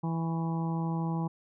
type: harmonic tone with a mistuned harmonic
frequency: 164.81 Hz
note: E3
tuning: in tune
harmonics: 1 / 2 / 3 / 4 / 5 / 6 / 7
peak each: -29 / -38 / -46 / -48 / -40 / -42 / -50 dBFS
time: 0.03-1.28 s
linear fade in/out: 10 ms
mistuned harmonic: 7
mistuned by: -56 cents
effects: none